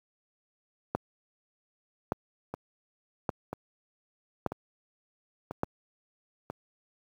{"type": "two click trains", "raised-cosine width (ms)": 1, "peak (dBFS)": [-21, -13], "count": [5, 5], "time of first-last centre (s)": [[2.54, 6.5], [0.95, 5.634]], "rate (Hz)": [1.01, 0.854], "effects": ["high-pass 80 Hz 12 dB/octave", "9-bit"]}